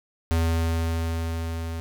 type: tone with level ramp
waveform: square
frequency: 82.41 Hz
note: E2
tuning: in tune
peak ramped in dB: -20 to -30 dBFS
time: 0.31-1.8 s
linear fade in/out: 0 ms
effects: none